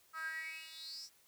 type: tone with high-pass filter sweep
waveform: 10% pulse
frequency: 320 Hz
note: D#4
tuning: 49 cents sharp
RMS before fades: -45 dBFS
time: 0.13-1.1 s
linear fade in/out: 50 ms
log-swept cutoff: 1300 to 6000 Hz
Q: 9.7
effects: white hiss -68 dBFS RMS until 1.27 s